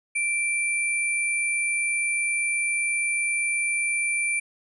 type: tone pair together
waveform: sine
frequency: 2349 / 9386 Hz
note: D7 / D9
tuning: 0 / -2 cents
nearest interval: 2 octaves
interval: 2398 cents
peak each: -23 / -30 dBFS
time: 0.15-4.4 s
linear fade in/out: 10 ms
effects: none

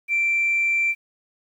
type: tone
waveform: sine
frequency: 2349 Hz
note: D7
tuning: in tune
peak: -17 dBFS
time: 0.08-0.95 s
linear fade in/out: 50 ms
effects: tanh soft clip ceiling -14 dBFS + 9-bit

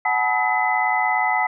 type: tone cluster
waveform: sine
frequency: 741 / 858 / 968 / 1277 / 2017 Hz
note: F#5 / A5 / B5 / D#6 / B6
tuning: +2 / -44 / -35 / +45 / +36 cents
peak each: -23 / -22 / -28 / -28 / -22 dBFS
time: 0.05-1.47 s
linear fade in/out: 5 ms
effects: none

